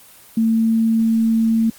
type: tone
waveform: sine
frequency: 225.2 Hz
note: A3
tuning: 40 cents sharp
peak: -13 dBFS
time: 0.37-1.7 s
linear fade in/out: 5 ms
effects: white hiss -45 dBFS RMS until 1.78 s + Opus 24 kbps